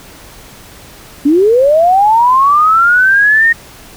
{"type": "linear sweep", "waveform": "sine", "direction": "up", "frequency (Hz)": [271.8, 1864.7], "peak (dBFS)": -5, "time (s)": [1.25, 3.53], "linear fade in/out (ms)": 10, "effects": ["pink hiss -36 dBFS RMS until 3.96 s"]}